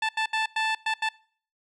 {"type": "tone bursts at uneven times", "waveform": "15% pulse", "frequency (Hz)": 880, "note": "A5", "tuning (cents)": 0, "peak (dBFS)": -17, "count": 6, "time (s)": [[0.02, 0.09], [0.17, 0.26], [0.33, 0.46], [0.56, 0.75], [0.86, 0.94], [1.02, 1.09]], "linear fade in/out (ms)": 5, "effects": ["noise-tail reverb RT60 0.5 s tail -23 dB re dry", "low-pass 5000 Hz 12 dB/octave"]}